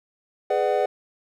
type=chord; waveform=triangle; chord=G# half-diminished seventh; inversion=none; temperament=just; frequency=415.3 / 498.4 / 598 / 747.5 Hz; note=G#4 / B4 / D5 / F#5; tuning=0 / +16 / +31 / +17 cents; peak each=-23 dBFS; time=0.5-0.86 s; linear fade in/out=5 ms; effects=none